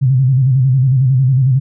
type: tone with vibrato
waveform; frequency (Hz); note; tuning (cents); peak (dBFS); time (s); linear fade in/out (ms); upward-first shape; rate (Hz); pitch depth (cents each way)
sine; 130.81; C3; 0; -8; 0.01-1.6; 20; square; 11; 75
effects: none